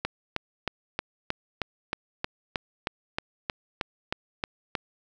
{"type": "click train", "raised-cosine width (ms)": 0.3, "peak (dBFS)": -11, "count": 16, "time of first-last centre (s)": [0.05, 4.752], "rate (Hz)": 3.19, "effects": []}